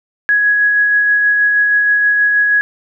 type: tone with tremolo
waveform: sine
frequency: 1670 Hz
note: G#6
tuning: 9 cents sharp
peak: -8 dBFS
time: 0.29-2.61 s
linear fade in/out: 0 ms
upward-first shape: sine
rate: 6.3 Hz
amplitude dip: 25%
effects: none